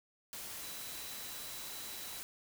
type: tone in noise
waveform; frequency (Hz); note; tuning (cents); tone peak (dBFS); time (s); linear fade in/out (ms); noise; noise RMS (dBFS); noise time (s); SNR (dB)
sine; 3951; B7; 0; -52; 0.63-2.19; 0; white; -45; 0.33-2.23; -10
effects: none